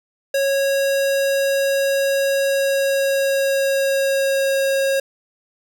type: tone with pitch glide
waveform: square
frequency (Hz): 550 to 543.7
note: C#5 to C#5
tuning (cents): -14 to -34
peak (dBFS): -17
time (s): 0.34-5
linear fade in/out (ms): 5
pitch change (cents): -20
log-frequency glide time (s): 2.35-4.56
effects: none